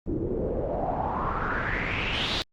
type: noise with low-pass filter sweep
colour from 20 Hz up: pink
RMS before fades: -28 dBFS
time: 0.06-2.42 s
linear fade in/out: 0 ms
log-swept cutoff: 300 to 4000 Hz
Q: 4.7
effects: Opus 24 kbps